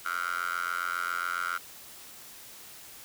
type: tone with high-pass filter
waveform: 10% pulse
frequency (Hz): 87.31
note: F2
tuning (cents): 0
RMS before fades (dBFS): -32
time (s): 0.05-1.58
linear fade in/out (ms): 10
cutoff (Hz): 1400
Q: 9.8
effects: white hiss -48 dBFS RMS until 3.04 s